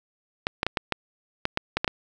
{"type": "clicks", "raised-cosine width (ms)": 0.3, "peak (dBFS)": -7, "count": 10, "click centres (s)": [0.469, 0.631, 0.666, 0.772, 0.923, 1.454, 1.574, 1.77, 1.845, 1.878], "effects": []}